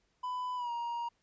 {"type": "tone with pitch glide", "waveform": "triangle", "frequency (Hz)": [999, 942.9], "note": ["B5", "A#5"], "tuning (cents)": [20, 20], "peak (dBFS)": -32, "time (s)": [0.23, 1.09], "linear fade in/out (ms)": 10, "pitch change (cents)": -100, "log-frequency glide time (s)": [0.56, 0.71], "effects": ["pink hiss -75 dBFS RMS until 1.22 s", "resampled to 16000 Hz"]}